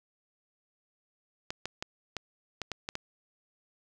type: clicks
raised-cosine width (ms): 0.2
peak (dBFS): -17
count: 8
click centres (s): 1.505 / 1.656 / 1.825 / 2.167 / 2.617 / 2.717 / 2.889 / 2.954
effects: none

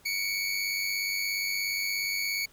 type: tone pair together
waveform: 25% pulse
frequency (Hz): 2217 / 2314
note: C#7 / D7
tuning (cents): 0 / -26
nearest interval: minor second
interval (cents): 74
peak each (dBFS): -26 / -30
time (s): 0.05-2.46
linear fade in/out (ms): 10
effects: pink hiss -59 dBFS RMS until 2.52 s

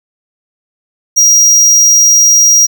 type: tone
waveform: square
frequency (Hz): 5720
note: F8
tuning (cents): +41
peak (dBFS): -4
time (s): 1.16-2.67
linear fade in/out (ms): 20
effects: none

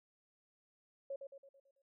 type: tone with echo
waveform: sine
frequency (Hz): 550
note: C#5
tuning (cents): -14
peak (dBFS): -39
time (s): 1.1-1.16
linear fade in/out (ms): 5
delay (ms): 110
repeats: 6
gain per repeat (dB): -6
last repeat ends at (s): 1.82
effects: none

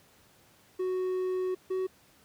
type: tone pair in turn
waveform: triangle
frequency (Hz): 370 / 374.7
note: F#4 / F#4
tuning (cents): 0 / +22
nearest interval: unison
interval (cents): 22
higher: second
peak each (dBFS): -26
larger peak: neither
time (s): 0.79-1.55 / 1.7-1.87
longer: first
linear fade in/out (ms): 10
effects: pink hiss -61 dBFS RMS until 2.24 s + high-pass 80 Hz 12 dB/octave

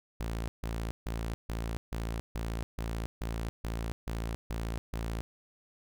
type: tone bursts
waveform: sawtooth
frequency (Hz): 56.3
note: A1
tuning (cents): +40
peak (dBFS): -29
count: 12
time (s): 0.2-5.21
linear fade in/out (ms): 0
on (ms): 280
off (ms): 150
effects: none

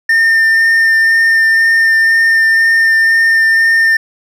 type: tone with vibrato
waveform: triangle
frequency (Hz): 1809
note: A6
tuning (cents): +48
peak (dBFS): -5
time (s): 0.09-3.97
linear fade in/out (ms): 5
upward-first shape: sine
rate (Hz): 2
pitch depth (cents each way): 8
effects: none

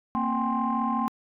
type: tone cluster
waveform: sine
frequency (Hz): 230.4 / 264.8 / 768 / 813 / 1052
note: A#3 / C4 / G5 / G#5 / C6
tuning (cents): -20 / +21 / -36 / -37 / +9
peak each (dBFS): -27 / -32 / -33 / -32 / -27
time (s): 0.15-1.08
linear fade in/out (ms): 0
effects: tanh soft clip ceiling -16 dBFS

